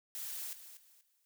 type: noise with echo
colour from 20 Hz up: blue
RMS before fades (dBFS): -42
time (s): 0.15-0.53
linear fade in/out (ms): 0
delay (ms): 240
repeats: 3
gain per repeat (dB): -11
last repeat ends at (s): 1.25
effects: none